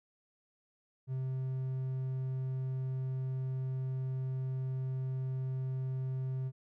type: tone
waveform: triangle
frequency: 130.81 Hz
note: C3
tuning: in tune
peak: -31 dBFS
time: 1.07-6.52 s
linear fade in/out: 50 ms
effects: none